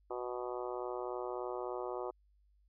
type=harmonic tone; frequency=123.47 Hz; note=B2; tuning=in tune; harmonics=3 / 4 / 5 / 6 / 7 / 8 / 9 / 10; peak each=-41 / -43 / -45 / -47 / -48 / -49 / -50 / -51 dBFS; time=0.1-2.11 s; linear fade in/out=10 ms; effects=added 50 Hz sine -66 dBFS peak until 2.68 s